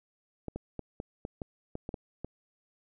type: clicks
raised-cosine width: 2 ms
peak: -23 dBFS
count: 10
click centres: 0.483 / 0.56 / 0.793 / 1.001 / 1.251 / 1.418 / 1.754 / 1.891 / 1.942 / 2.246 s
effects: none